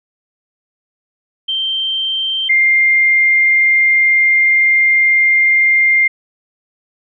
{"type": "tone pair in turn", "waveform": "sine", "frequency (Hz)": [3136, 2107], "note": ["G7", "C7"], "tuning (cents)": [0, 12], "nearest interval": "perfect fifth", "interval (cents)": 688, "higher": "first", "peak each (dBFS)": [-15, -8], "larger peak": "second", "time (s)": [[1.48, 2.49], [2.49, 6.08]], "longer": "second", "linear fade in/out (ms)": 10, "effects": []}